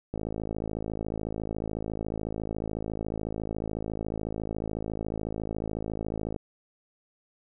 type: click train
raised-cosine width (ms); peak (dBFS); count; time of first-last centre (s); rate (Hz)
2; -19; 337; 0.14-6.362; 54
effects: none